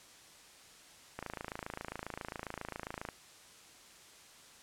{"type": "click train", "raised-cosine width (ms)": 0.5, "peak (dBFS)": -24, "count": 53, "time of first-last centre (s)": [1.19, 3.088], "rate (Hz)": 27.4, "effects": ["white hiss -57 dBFS RMS until 4.62 s", "low-pass 9000 Hz 12 dB/octave"]}